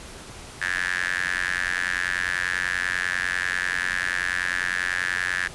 sawtooth tone with high-pass filter, 90.2 Hz, F#2, 44 cents flat, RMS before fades -26 dBFS, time 0.61-5.48 s, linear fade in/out 10 ms, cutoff 1700 Hz, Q 9.4, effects pink hiss -41 dBFS RMS until 5.54 s + resampled to 24000 Hz

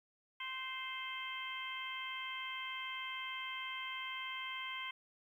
harmonic tone with a mistuned harmonic, 523.3 Hz, C5, in tune, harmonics 2 / 3 / 4 / 5 / 6, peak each -46 / -52 / -44 / -50 / -46 dBFS, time 0.4-4.91 s, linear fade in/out 5 ms, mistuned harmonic 3, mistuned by -21 cents, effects 12-bit

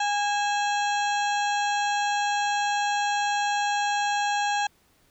harmonic tone with a mistuned harmonic, 820 Hz, G#5, 22 cents flat, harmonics 1 / 2 / 3 / 4 / 5 / 7 / 8 / 9, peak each -24 / -30 / -34 / -36 / -38 / -41 / -42 / -43 dBFS, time 0-4.67 s, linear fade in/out 5 ms, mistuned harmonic 3, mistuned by +110 cents, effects pink hiss -63 dBFS RMS until 5.1 s

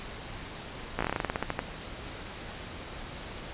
slowing click train, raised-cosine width 0.5 ms, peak -13 dBFS, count 15, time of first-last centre 0.99-1.591 s, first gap 16 ms, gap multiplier 1.14, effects pink hiss -41 dBFS RMS until 3.53 s + resampled to 8000 Hz

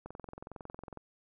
click train, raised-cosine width 1 ms, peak -30 dBFS, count 21, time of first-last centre 0.06-0.973 s, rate 21.9 Hz, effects none

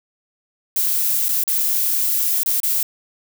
violet noise with dropouts, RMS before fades -19 dBFS, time 0.76-2.83 s, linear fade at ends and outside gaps 2 ms, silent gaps 1.284-1.29 / 1.437-1.477 / 2.433-2.46 / 2.602-2.632 s, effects none

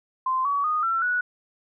sine tone with pitch steps, 1039 / 1133 / 1235.6 / 1347.4 / 1469.4 Hz, C6 / C#6 / D#6 / E6 / F#6, -12 / +37 / -12 / +38 / -12 cents, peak -21 dBFS, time 0.26-1.21 s, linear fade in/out 5 ms, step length 190 ms, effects none

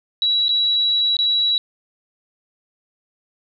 sine tone with dropouts, 3904 Hz, B7, 21 cents flat, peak -15 dBFS, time 0.22-1.58 s, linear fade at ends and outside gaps 1 ms, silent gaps 0.483-0.491 / 1.168-1.189 s, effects none

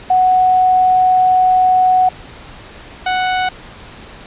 sine / sawtooth tone pair in turn, 740 / 740 Hz, F#5 / F#5, 0 / 0 cents, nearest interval unison, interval 0 cents, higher neither, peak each -8 / -10 dBFS, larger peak first, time 0.1-2.09 / 3.06-3.49 s, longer first, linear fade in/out 5 ms, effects pink hiss -36 dBFS RMS until 4.26 s + resampled to 8000 Hz

